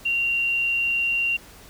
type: tone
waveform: sine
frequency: 2763 Hz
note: F7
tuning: 19 cents flat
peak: -20 dBFS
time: 0.05-1.37 s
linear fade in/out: 10 ms
effects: added 50 Hz sine -55 dBFS peak until 1.69 s + pink hiss -47 dBFS RMS until 1.69 s